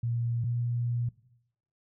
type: tone pair in turn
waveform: sine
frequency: 118 / 119.79 Hz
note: A#2 / A#2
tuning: +22 / +48 cents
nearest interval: unison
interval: 26 cents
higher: second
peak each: -27 dBFS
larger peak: neither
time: 0.03-0.44 / 0.44-1.09 s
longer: second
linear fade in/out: 5 ms
effects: noise-tail reverb RT60 0.8 s tail -19 dB re dry